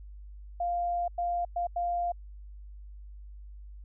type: tone bursts at uneven times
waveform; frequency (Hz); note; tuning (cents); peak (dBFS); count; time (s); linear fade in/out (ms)
sine; 698.5; F5; 0; -27; 4; 0.6-1.08 / 1.18-1.45 / 1.56-1.67 / 1.76-2.12; 5
effects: added 50 Hz sine -43 dBFS peak until 3.84 s